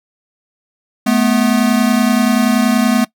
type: tone pair together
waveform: square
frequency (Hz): 216.4 / 246.9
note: A3 / B3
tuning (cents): -29 / 0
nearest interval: major second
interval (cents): 229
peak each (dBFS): -14 / -14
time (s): 1.06-3.05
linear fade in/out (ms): 10
effects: noise-tail reverb RT60 0.1 s tail -20 dB re dry